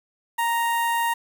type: tone with notch filter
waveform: sawtooth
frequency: 932.3 Hz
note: A#5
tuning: in tune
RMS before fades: -23 dBFS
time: 0.38-1.14 s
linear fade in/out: 10 ms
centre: 5000 Hz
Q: 0.74
effects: 8-bit